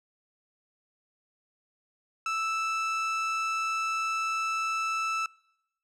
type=tone; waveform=30% pulse; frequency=1318.5 Hz; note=E6; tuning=in tune; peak=-25 dBFS; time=2.26-5.26 s; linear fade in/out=2 ms; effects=noise-tail reverb RT60 0.9 s tail -26 dB re dry + low-pass 6000 Hz 12 dB/octave